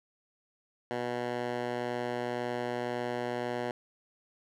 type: tone with band-pass filter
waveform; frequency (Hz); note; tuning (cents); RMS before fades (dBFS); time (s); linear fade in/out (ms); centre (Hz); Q
10% pulse; 121.9; B2; -22; -34; 0.91-3.71; 0; 790; 0.5
effects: none